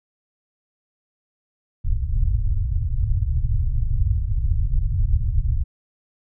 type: low-pass noise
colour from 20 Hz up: pink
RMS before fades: -20 dBFS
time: 1.84-5.64 s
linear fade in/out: 10 ms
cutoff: 120 Hz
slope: 48 dB/octave
effects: none